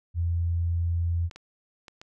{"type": "tone", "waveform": "sine", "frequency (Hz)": 85.1, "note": "F2", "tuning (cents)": -44, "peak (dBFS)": -23, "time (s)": [0.14, 1.3], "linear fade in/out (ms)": 50}
{"type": "clicks", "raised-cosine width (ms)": 0.2, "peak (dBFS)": -27, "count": 4, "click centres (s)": [1.312, 1.36, 1.882, 2.015]}
{"effects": []}